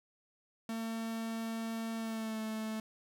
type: tone with pitch glide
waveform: 45% pulse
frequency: 225.8 to 218.9 Hz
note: A3 to A3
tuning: +45 to -9 cents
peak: -36 dBFS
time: 0.69-2.8 s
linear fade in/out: 2 ms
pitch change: -54 cents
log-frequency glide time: 1.98-2.4 s
effects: none